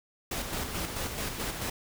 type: noise with tremolo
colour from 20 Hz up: pink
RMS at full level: -33 dBFS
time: 0.31-1.7 s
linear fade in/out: 5 ms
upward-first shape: square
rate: 4.6 Hz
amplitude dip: 40%
effects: none